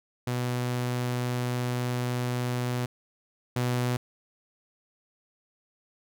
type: tone pair in turn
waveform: sawtooth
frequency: 123.47 / 123.47 Hz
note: B2 / B2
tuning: 0 / 0 cents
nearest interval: unison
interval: 0 cents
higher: neither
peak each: -23 / -21 dBFS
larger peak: second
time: 0.27-2.86 / 3.56-3.97 s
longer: first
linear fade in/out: 5 ms
effects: none